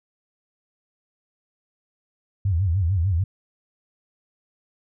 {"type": "tone with vibrato", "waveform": "sine", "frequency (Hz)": 90.4, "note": "F#2", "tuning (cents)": -40, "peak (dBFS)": -18, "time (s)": [2.45, 3.24], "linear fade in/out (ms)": 5, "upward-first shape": "sine", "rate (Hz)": 6.7, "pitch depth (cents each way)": 200, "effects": []}